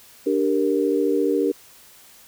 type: chord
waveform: sine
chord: G minor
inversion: second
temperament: equal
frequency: 293.7 / 392 / 466.2 Hz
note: D4 / G4 / Bb4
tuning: 0 / 0 / 0 cents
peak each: -22 dBFS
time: 0.26-1.52 s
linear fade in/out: 10 ms
effects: white hiss -49 dBFS RMS until 2.27 s